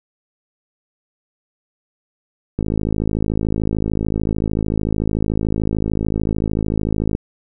click train, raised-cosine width 3 ms, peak -7 dBFS, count 245, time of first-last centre 2.59-7.151 s, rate 53.5 Hz, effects none

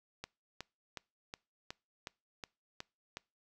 click train, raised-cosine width 0.2 ms, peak -24 dBFS, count 9, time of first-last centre 0.24-3.17 s, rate 2.73 Hz, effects noise-tail reverb RT60 0.3 s tail -25 dB re dry

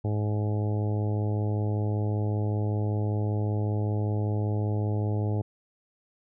harmonic tone, 105.2 Hz, G#2, 23 cents sharp, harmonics 1 / 2 / 3 / 4 / 5 / 6 / 7 / 8, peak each -25 / -36 / -36 / -37 / -41 / -43 / -44 / -45 dBFS, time 0.04-5.42 s, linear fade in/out 10 ms, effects none

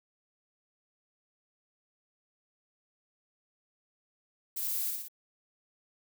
violet noise with echo, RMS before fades -35 dBFS, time 4.56-4.91 s, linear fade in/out 10 ms, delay 58 ms, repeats 3, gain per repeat -3 dB, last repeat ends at 5.084 s, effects none

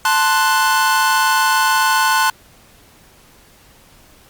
45% pulse chord, F# diminished, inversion first, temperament equal, 880 / 1046.5 / 1480 Hz, A5 / C6 / F#6, 0 / 0 / 0 cents, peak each -17 dBFS, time 0.05-2.3 s, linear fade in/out 2 ms, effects pink hiss -48 dBFS RMS until 4.29 s + Opus 48 kbps

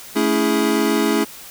square chord, A major seventh, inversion none, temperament equal with one note detuned, 220 / 281.5 / 329.6 / 415.3 Hz, A3 / C#4 / E4 / G#4, 0 / +27 / 0 / 0 cents, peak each -22 dBFS, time 0.15-1.25 s, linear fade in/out 20 ms, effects white hiss -38 dBFS RMS until 1.5 s

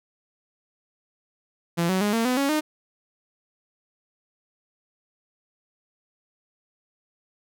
sawtooth tone with pitch steps, 170 / 187.54 / 206.9 / 228.2 / 251.8 / 277.8 / 306.4 Hz, F3 / F#3 / G#3 / A#3 / B3 / C#4 / D#4, -46 / +24 / -6 / -37 / +34 / +4 / -27 cents, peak -17 dBFS, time 1.77-2.61 s, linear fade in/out 20 ms, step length 120 ms, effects none

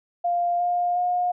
sine tone with pitch steps, 698.5 / 707 / 715.7 Hz, F5 / F5 / F5, 0 / +21 / +42 cents, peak -20 dBFS, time 0.24-1.32 s, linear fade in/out 10 ms, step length 360 ms, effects none

